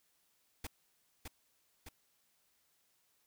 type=noise with echo; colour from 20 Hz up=pink; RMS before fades=-42 dBFS; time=0.64-0.67 s; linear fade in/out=5 ms; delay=610 ms; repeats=2; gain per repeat=-4 dB; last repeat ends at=1.89 s; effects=white hiss -75 dBFS RMS until 3.26 s